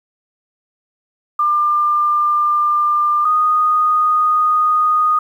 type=tone pair in turn; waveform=sine; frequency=1196 / 1236.7 Hz; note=D6 / D#6; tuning=+31 / -11 cents; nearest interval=minor second; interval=58 cents; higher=second; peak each=-12 / -11 dBFS; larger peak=second; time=1.39-3.25 / 3.25-5.19 s; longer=second; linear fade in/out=5 ms; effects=8-bit